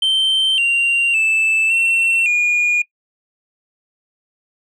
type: tone with pitch steps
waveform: sine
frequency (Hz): 3115 / 2767 / 2635 / 2706 / 2436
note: G7 / F7 / E7 / E7 / D#7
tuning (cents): -12 / -17 / -1 / +45 / -37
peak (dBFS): -10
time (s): 0.02-2.82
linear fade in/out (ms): 5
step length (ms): 560
effects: noise-tail reverb RT60 0.1 s tail -22 dB re dry + tanh soft clip ceiling -12 dBFS